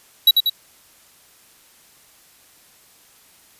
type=tone with echo; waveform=square; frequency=3900 Hz; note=B7; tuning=23 cents flat; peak=-8 dBFS; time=0.27-0.31 s; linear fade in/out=5 ms; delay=94 ms; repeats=2; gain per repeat=-4 dB; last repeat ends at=0.498 s; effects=white hiss -52 dBFS RMS until 3.59 s + resampled to 32000 Hz